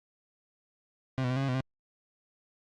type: tone with pitch steps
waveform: 30% pulse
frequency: 131.2 / 124.7 / 128.4 / 135.6 / 136.9 / 126.5 / 131.8 Hz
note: C3 / B2 / C3 / C#3 / C#3 / B2 / C3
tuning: +5 / +17 / -32 / -38 / -21 / +42 / +13 cents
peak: -25 dBFS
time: 1.18-1.607 s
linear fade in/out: 0 ms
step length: 61 ms
effects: low-pass 4000 Hz 12 dB/octave + Opus 48 kbps